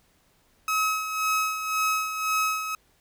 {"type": "tone with tremolo", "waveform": "30% pulse", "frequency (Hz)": 1280, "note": "D#6", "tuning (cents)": 49, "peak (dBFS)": -19, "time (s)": [0.68, 2.75], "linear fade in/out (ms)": 2, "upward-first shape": "sine", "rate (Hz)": 1.9, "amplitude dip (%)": 60, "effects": ["pink hiss -64 dBFS RMS until 3 s"]}